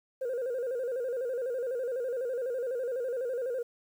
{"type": "tone with vibrato", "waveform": "sine", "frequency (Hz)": 499.2, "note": "B4", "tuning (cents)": 19, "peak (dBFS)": -28, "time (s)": [0.21, 3.63], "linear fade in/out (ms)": 10, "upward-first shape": "square", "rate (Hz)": 12, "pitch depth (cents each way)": 86, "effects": ["tanh soft clip ceiling -28 dBFS", "10-bit"]}